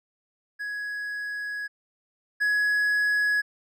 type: tone pair in turn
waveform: triangle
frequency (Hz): 1671 / 1678.9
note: G#6 / G#6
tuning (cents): +10 / +18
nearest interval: unison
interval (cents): 8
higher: second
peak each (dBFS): -28 / -19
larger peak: second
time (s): 0.59-1.68 / 2.4-3.42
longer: first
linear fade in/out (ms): 20
effects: none